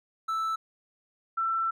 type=tone pair in turn; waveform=triangle / sine; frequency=1318.5 / 1338.5 Hz; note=E6 / E6; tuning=0 / +26 cents; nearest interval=unison; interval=26 cents; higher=second; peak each=-25 dBFS; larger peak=neither; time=0.28-0.56 / 1.37-1.71 s; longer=second; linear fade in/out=10 ms; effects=none